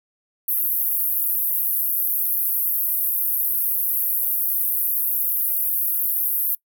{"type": "band-pass noise", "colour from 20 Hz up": "white", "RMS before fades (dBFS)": -22, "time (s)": [0.48, 6.55], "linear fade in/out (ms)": 5, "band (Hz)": [12000, 16000], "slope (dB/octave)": 48, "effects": ["noise-tail reverb RT60 0.1 s tail -22 dB re dry"]}